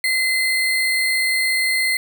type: tone with sample-and-hold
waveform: sine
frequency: 2057 Hz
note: C7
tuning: 30 cents flat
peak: -16 dBFS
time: 0.04-1.97 s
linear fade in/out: 2 ms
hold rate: 6300 Hz
effects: none